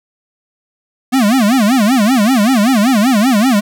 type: tone with vibrato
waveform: square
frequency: 233.1 Hz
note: A#3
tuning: in tune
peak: -9 dBFS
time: 1.12-3.61 s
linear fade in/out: 20 ms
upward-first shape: sine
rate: 5.2 Hz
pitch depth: 260 cents each way
effects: none